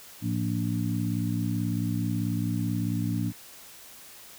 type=harmonic tone with a mistuned harmonic; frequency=58.27 Hz; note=A#1; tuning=in tune; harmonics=2 / 3 / 4 / 5; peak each=-29 / -31 / -32 / -33 dBFS; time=0.21-3.33 s; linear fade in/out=50 ms; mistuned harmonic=2; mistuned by=-97 cents; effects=white hiss -48 dBFS RMS until 4.38 s